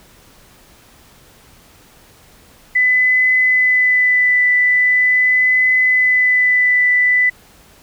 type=tone with vibrato; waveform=sine; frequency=2001 Hz; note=B6; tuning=22 cents sharp; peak=-10 dBFS; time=2.75-7.3 s; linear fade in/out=10 ms; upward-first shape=triangle; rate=0.42 Hz; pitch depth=14 cents each way; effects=pink hiss -47 dBFS RMS until 7.82 s